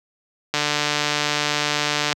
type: click train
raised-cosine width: 0.2 ms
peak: -3 dBFS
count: 236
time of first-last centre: 0.54-2.128 s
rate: 148 Hz
effects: high-pass 100 Hz 12 dB/octave